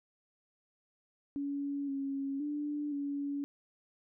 sine tone with pitch steps, 282.5 / 274.9 / 294.1 / 283.6 Hz, C#4 / C#4 / D4 / C#4, +33 / -14 / +3 / +40 cents, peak -33 dBFS, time 1.36-3.44 s, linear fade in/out 0 ms, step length 520 ms, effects none

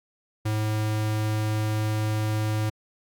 square tone, 107.7 Hz, A2, 37 cents flat, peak -24 dBFS, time 0.45-2.7 s, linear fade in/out 10 ms, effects Opus 48 kbps

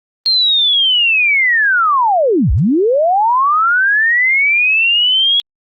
sine linear two-way sweep, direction down then up, 4241 to 49.21 to 3353 Hz, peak -9 dBFS, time 0.26-5.4 s, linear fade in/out 0 ms, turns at 2.52 s, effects Opus 32 kbps

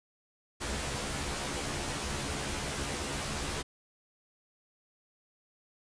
pink noise with comb filter, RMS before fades -35 dBFS, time 0.6-3.63 s, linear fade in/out 20 ms, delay 14 ms, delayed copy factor +1, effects resampled to 22050 Hz

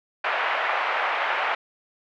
pink band-pass noise, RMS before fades -25 dBFS, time 0.24-1.55 s, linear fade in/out 5 ms, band 660 to 2500 Hz, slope 24 dB/octave, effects none

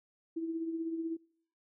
sine tone with tremolo, 327.8 Hz, E4, 10 cents flat, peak -31 dBFS, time 0.36-1.17 s, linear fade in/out 10 ms, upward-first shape triangle, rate 16 Hz, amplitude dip 55%, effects noise-tail reverb RT60 0.6 s tail -24 dB re dry

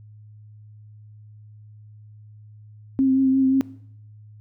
sine tone with vibrato, 265.4 Hz, C4, 25 cents sharp, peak -15 dBFS, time 2.99-3.61 s, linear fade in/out 0 ms, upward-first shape triangle, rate 5.7 Hz, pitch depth 27 cents each way, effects noise-tail reverb RT60 0.7 s tail -20 dB re dry + added 106 Hz sine -43 dBFS peak until 4.4 s

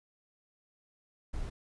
brown noise, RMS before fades -36 dBFS, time 1.33-1.5 s, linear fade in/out 10 ms, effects resampled to 24000 Hz

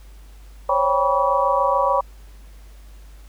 sine tone cluster, 535 / 562 / 788 / 974 / 1136 Hz, C5 / C#5 / G5 / B5 / C#6, +38 / +24 / +9 / -24 / +42 cents, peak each -24 / -22 / -25 / -20 / -22 dBFS, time 0.69-2.01 s, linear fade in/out 5 ms, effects added 50 Hz sine -40 dBFS peak until 3.28 s + pink hiss -54 dBFS RMS until 3.28 s

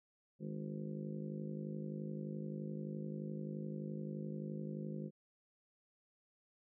harmonic tone with a mistuned harmonic, 51.6 Hz, G#1, 10 cents flat, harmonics 3 / 4 / 5 / 6 / 7 / 8 / 9 / 10, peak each -44 / -44 / -57 / -55 / -50 / -59 / -58 / -54 dBFS, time 0.39-5.11 s, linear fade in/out 50 ms, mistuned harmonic 5, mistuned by +72 cents, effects none

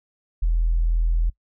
sine tone, 41.36 Hz, E1, 7 cents sharp, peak -16 dBFS, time 0.42-1.3 s, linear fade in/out 10 ms, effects noise-tail reverb RT60 0.1 s tail -22 dB re dry + tanh soft clip ceiling -12 dBFS

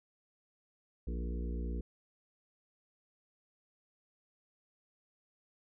harmonic tone with a mistuned harmonic, 59.1 Hz, A#1, 24 cents sharp, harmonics 1 / 3 / 4 / 5 / 6 / 7 / 8, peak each -35 / -45 / -47 / -49 / -51 / -52 / -53 dBFS, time 1.07-1.81 s, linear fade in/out 5 ms, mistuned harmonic 7, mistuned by +37 cents, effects none

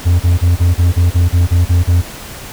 triangle tone bursts, 87.31 Hz, F2, in tune, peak -5 dBFS, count 11, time 0.05-2.02 s, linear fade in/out 20 ms, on 150 ms, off 32 ms, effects pink hiss -30 dBFS RMS until 2.52 s

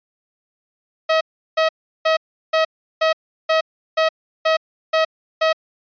sawtooth tone bursts, 639 Hz, D#5, 46 cents sharp, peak -10 dBFS, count 10, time 1.09-5.53 s, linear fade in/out 10 ms, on 120 ms, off 360 ms, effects resampled to 11025 Hz

